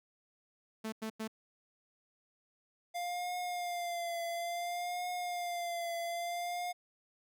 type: tone bursts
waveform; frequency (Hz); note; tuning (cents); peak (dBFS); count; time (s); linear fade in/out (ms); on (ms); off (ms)
sawtooth; 220; A3; 0; -33; 3; 0.84-1.278; 10; 84; 93
type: tone with vibrato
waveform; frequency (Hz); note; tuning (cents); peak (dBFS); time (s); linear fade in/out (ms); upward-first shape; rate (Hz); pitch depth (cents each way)
square; 698.5; F5; 0; -36; 2.94-6.73; 20; triangle; 0.58; 51
effects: none